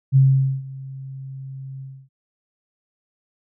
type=tone with ADSR envelope; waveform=sine; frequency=134.2 Hz; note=C3; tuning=44 cents sharp; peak=-9 dBFS; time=0.12-2.09 s; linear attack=41 ms; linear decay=460 ms; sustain=-22 dB; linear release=280 ms; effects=none